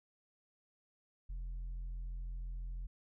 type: tone with tanh clipping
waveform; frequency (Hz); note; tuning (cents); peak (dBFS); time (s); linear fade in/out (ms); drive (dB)
sine; 43; F1; -26; -40; 1.29-2.87; 10; 3
effects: none